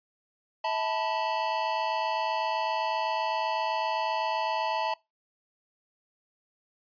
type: chord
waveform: square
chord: E suspended fourth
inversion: none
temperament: equal with one note detuned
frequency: 646.1 / 880 / 987.8 Hz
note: E5 / A5 / B5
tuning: -35 / 0 / 0 cents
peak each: -34 / -30 / -34 dBFS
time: 0.64-4.94 s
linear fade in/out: 5 ms
effects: noise-tail reverb RT60 0.2 s tail -22 dB re dry + resampled to 11025 Hz